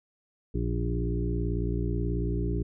harmonic tone with a mistuned harmonic, 58.27 Hz, A#1, in tune, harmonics 1 / 2 / 3 / 5 / 6 / 7, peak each -29 / -32 / -34 / -36 / -37 / -37 dBFS, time 0.54-2.63 s, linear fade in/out 10 ms, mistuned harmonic 1, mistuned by -25 cents, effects none

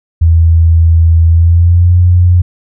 sine tone with pitch glide, 82.41 to 88.84 Hz, E2 to F2, 0 to +30 cents, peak -3 dBFS, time 0.21-2.42 s, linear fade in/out 10 ms, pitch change +130 cents, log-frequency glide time 1.27-1.96 s, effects none

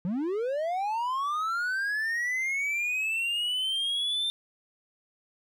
triangle linear sweep, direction up, 166.2 to 3600 Hz, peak -25 dBFS, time 0.05-4.3 s, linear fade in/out 0 ms, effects none

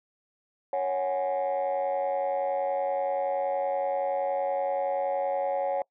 sine chord, C# suspended fourth, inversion none, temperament equal, 554.4 / 740 / 830.6 Hz, C#5 / F#5 / G#5, 0 / 0 / 0 cents, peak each -26 / -29 / -31 dBFS, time 0.73-5.82 s, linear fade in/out 2 ms, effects noise-tail reverb RT60 0.1 s tail -25 dB re dry + tanh soft clip ceiling -21 dBFS

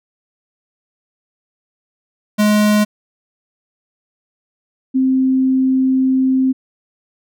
square / sine tone pair in turn, 210.1 / 261.8 Hz, G#3 / C4, +20 / +1 cents, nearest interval major third, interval 381 cents, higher second, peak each -11 dBFS, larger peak neither, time 2.38-2.85 / 4.94-6.53 s, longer second, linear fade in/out 20 ms, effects none

